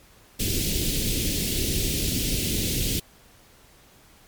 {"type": "band-stop noise", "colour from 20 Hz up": "pink", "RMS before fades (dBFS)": -25, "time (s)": [0.39, 3], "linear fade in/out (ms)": 10, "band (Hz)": [410, 2700], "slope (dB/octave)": 24, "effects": ["pink hiss -54 dBFS RMS until 4.27 s", "MP3 96 kbps"]}